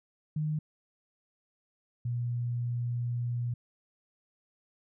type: tone pair in turn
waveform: sine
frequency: 153.1 / 120.47 Hz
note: D#3 / B2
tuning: -28 / -43 cents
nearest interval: major third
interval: 415 cents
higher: first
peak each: -28 / -29 dBFS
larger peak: first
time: 0.36-0.59 / 2.05-3.54 s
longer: second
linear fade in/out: 5 ms
effects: none